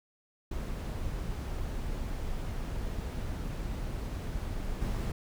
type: noise with level steps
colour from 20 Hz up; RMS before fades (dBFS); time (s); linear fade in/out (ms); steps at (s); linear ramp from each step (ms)
brown; -35 / -32; 0.51-5.12; 5; 4.81; 10
effects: none